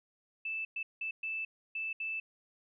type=tone bursts at uneven times; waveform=sine; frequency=2637 Hz; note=E7; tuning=in tune; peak=-34 dBFS; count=6; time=0.45-0.65 / 0.76-0.83 / 1.01-1.11 / 1.23-1.45 / 1.75-1.93 / 2-2.2 s; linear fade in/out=5 ms; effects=none